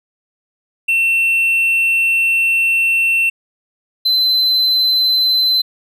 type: tone pair in turn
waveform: triangle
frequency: 2700 / 4056 Hz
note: E7 / B7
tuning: +41 / +45 cents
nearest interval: perfect fifth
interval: 704 cents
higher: second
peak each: -10 dBFS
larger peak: neither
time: 0.88-3.3 / 4.05-5.62 s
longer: first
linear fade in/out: 10 ms
effects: resampled to 32000 Hz